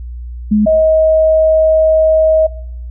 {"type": "tone pair in turn", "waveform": "sine", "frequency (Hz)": [211.2, 632.9], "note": ["G#3", "D#5"], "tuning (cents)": [29, 29], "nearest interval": "octave + perfect fifth", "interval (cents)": 1900, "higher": "second", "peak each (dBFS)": -7, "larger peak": "neither", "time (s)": [[0.51, 0.66], [0.66, 2.47]], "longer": "second", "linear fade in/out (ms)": 10, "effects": ["noise-tail reverb RT60 0.7 s tail -21 dB re dry", "added 60 Hz sine -23 dBFS peak until 2.9 s"]}